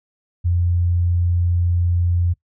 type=tone; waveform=sine; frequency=87.3 Hz; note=F2; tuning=in tune; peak=-15 dBFS; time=0.44-2.34 s; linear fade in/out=20 ms; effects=noise-tail reverb RT60 0.1 s tail -20 dB re dry